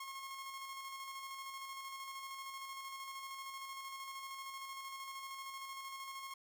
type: tone with tremolo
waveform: sawtooth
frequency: 1081 Hz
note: C#6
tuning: 44 cents flat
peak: -40 dBFS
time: 0-6.34 s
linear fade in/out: 5 ms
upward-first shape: square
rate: 13 Hz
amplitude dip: 30%
effects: none